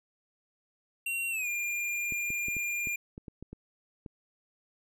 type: tone with pitch glide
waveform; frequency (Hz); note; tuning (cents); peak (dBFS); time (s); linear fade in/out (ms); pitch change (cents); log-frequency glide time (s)
square; 2746 to 2404; F7 to D7; -30 to +40; -31; 1.06-2.96; 5; -230; 1.3-1.48
type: clicks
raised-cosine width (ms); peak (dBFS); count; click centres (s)
3; -29; 10; 2.123 / 2.304 / 2.484 / 2.567 / 2.872 / 3.179 / 3.282 / 3.426 / 3.53 / 4.062
effects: none